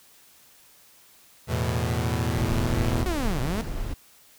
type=chord; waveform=sawtooth; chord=E suspended fourth; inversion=none; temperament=equal; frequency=82.41 / 110 / 123.47 Hz; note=E2 / A2 / B2; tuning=0 / 0 / 0 cents; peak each=-24 dBFS; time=1.47-3.06 s; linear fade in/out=50 ms
type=noise; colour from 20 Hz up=brown; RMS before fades=-29 dBFS; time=2.34-3.94 s; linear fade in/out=10 ms
type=linear two-way sweep; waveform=sawtooth; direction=down then up; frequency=378 to 116.54 to 233.2 Hz; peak=-23 dBFS; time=3.06-3.61 s; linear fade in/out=0 ms; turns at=3.41 s
effects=white hiss -55 dBFS RMS until 4.38 s